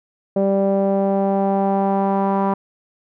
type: tone with low-pass filter sweep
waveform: sawtooth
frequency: 196 Hz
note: G3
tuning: in tune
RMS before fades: -18 dBFS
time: 0.36-2.54 s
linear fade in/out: 5 ms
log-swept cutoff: 570 to 970 Hz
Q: 3.7
effects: none